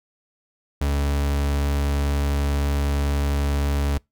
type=tone; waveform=40% pulse; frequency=71 Hz; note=C#2; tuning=42 cents sharp; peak=-19 dBFS; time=0.81-3.98 s; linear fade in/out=5 ms; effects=noise-tail reverb RT60 0.2 s tail -26 dB re dry